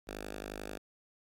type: tone with notch filter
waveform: 5% pulse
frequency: 51.3 Hz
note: G#1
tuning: 21 cents flat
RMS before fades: -43 dBFS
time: 0.07-0.78 s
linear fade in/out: 10 ms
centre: 120 Hz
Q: 0.64
effects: AAC 64 kbps